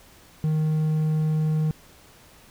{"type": "tone", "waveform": "triangle", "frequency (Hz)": 155.56, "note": "D#3", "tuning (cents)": 0, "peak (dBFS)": -18, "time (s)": [0.44, 1.71], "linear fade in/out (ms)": 0, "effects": ["pink hiss -52 dBFS RMS until 2.5 s"]}